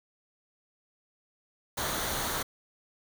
pink noise with comb filter, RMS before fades -32 dBFS, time 1.77-2.43 s, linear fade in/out 10 ms, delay 0.39 ms, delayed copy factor -0.5, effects none

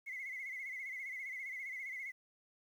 sine tone with vibrato, 2093 Hz, C7, in tune, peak -40 dBFS, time 0.06-2.12 s, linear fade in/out 20 ms, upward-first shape sine, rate 15 Hz, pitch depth 86 cents each way, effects tanh soft clip ceiling -37 dBFS + 11-bit

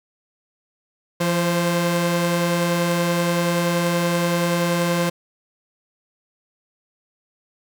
sawtooth tone pair together, 171.2 / 524.1 Hz, F3 / C5, -34 / +3 cents, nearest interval octave + perfect fifth, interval 1937 cents, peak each -16 / -19 dBFS, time 1.2-5.1 s, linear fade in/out 10 ms, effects none

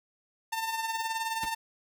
sawtooth tone with tremolo, 899 Hz, A5, 37 cents sharp, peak -24 dBFS, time 0.52-1.55 s, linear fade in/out 10 ms, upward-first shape triangle, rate 19 Hz, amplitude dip 60%
pink noise with exponential decay, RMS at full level -34 dBFS, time 1.43-1.51 s, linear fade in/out 2 ms, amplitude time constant 16 ms
effects none

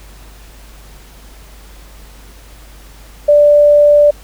sine tone, 587.3 Hz, D5, in tune, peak -4 dBFS, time 3.28-4.11 s, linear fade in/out 10 ms, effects added 50 Hz sine -36 dBFS peak until 4.23 s + pink hiss -42 dBFS RMS until 4.23 s

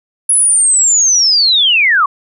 sine linear sweep, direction down, 10480 to 1072 Hz, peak -7 dBFS, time 0.29-2.06 s, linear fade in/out 5 ms, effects none

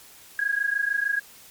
sine tone pair together, 1631.4 / 1658 Hz, G#6 / G#6, -31 / -3 cents, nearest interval unison, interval 28 cents, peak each -25 dBFS, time 0.39-1.2 s, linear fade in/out 2 ms, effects white hiss -49 dBFS RMS until 1.5 s + MP3 96 kbps

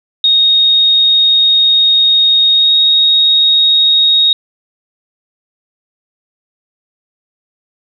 sine tone with pitch glide, 3729 to 3753 Hz, A#7 to A#7, 0 to +11 cents, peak -6 dBFS, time 0.24-4.33 s, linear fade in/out 2 ms, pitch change +11 cents, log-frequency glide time 2.53-2.73 s, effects none

